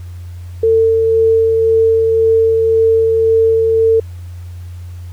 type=tone with tremolo; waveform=sine; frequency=449 Hz; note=A4; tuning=35 cents sharp; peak=-7 dBFS; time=0.63-4 s; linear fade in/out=5 ms; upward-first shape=sine; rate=1.9 Hz; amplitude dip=25%; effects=added 88 Hz sine -26 dBFS peak until 5.12 s + pink hiss -48 dBFS RMS until 5.12 s